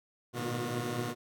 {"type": "tone cluster", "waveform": "15% pulse", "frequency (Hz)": [107, 117.6, 122.1, 153.8, 358.8], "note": ["A2", "A#2", "B2", "D#3", "F4"], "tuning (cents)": [-48, 16, -19, -20, 47], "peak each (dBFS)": [-38, -35, -29, -36, -33], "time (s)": [0.33, 1.15], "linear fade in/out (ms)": 50, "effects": []}